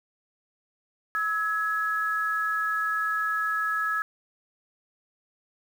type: tone pair together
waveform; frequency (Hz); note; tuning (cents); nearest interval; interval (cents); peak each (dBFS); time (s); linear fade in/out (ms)
sine; 1298 / 1676.9; E6 / G#6; -27 / +16; major third; 443; -27; 1.15-4.02; 0
effects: 8-bit